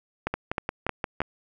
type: two click trains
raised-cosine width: 0.5 ms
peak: -11 / -12 dBFS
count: 4 / 6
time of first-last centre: 0.27-1.205 / 0.34-1.217 s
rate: 3.21 / 5.7 Hz
effects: none